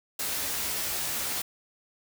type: noise with comb filter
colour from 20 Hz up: white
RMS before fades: -31 dBFS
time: 0.19-1.42 s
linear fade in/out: 5 ms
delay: 14 ms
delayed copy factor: +0.6
effects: none